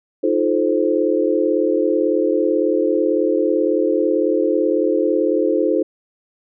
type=chord; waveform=sine; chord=F dominant seventh; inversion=third; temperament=equal with one note detuned; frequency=311.1 / 349.2 / 432.9 / 523.3 Hz; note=Eb4 / F4 / A4 / C5; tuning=0 / 0 / -28 / 0 cents; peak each=-20 dBFS; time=0.23-5.83 s; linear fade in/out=10 ms; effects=none